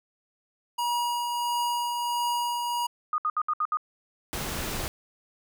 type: tone with tremolo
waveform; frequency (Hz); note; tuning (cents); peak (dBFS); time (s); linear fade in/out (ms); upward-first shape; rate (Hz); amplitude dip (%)
square; 958; A#5; +47; -25; 0.78-2.87; 10; triangle; 1.5; 35
type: tone bursts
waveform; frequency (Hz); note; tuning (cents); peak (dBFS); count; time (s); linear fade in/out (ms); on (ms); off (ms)
sine; 1232; D#6; -17; -23; 6; 3.13-3.771; 2; 51; 67
type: noise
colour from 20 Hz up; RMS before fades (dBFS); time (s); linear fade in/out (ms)
pink; -32; 4.33-4.88; 0
effects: none